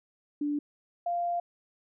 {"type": "tone pair in turn", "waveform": "sine", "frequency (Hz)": [292.4, 695.4], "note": ["D4", "F5"], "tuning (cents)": [-7, -8], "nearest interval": "octave + minor third", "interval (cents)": 1499, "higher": "second", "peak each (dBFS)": [-27, -27], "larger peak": "neither", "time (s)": [[0.41, 0.59], [1.06, 1.4]], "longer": "second", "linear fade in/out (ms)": 5, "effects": []}